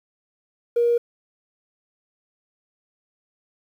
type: tone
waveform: triangle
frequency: 473.8 Hz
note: A#4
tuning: 28 cents sharp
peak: -12 dBFS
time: 0.76-0.98 s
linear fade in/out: 10 ms
effects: tanh soft clip ceiling -14 dBFS + 9-bit